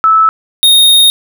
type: tone pair in turn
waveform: sine / square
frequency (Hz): 1308 / 3709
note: E6 / A#7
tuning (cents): -14 / -9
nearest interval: octave + tritone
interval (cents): 1805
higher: second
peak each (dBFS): -4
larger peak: neither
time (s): 0.04-0.29 / 0.63-1.1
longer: second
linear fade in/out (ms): 0
effects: none